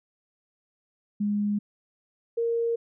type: tone pair in turn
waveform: sine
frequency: 206.3 / 464.5 Hz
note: G#3 / A#4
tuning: -11 / -6 cents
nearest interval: octave + major second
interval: 1405 cents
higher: second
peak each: -23 / -23 dBFS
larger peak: neither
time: 1.2-1.59 / 2.37-2.76 s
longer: neither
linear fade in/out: 10 ms
effects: none